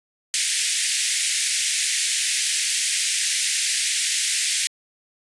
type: band-pass noise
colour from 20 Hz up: white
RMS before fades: -23 dBFS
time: 0.34-4.67 s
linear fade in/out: 0 ms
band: 1800 to 10000 Hz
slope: 48 dB/octave
effects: resampled to 24000 Hz